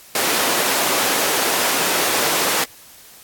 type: high-pass noise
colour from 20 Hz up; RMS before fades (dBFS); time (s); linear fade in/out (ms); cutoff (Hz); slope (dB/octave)
pink; -19; 0.15-2.64; 2; 390; 12
effects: white hiss -44 dBFS RMS until 3.23 s + AAC 64 kbps